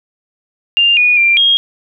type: tone with pitch steps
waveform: sine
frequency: 2798 / 2457 / 2375 / 3256 Hz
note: F7 / D#7 / D7 / G#7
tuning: +3 / -22 / +19 / -35 cents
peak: -7 dBFS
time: 0.77-1.57 s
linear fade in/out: 0 ms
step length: 200 ms
effects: none